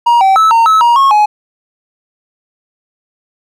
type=tone with pitch steps; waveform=triangle; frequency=947 / 771 / 1306 / 917 / 1296 / 947 / 1091 / 841 Hz; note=A#5 / G5 / E6 / A#5 / E6 / A#5 / C#6 / G#5; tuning=+27 / -29 / -17 / -29 / -30 / +27 / -28 / +22 cents; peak=-3 dBFS; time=0.06-1.26 s; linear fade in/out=10 ms; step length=150 ms; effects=none